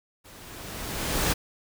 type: noise with level ramp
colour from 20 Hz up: pink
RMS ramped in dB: -49 to -23 dBFS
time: 0.24-1.34 s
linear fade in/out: 20 ms
effects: none